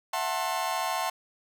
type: chord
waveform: 40% pulse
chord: F# half-diminished seventh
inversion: third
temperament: just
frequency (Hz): 666 / 740 / 888 / 1065.6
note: E5 / F#5 / A5 / C6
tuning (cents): +18 / 0 / +16 / +31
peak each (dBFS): -34 / -32 / -32 / -32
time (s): 0.13-1.1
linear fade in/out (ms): 5
effects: none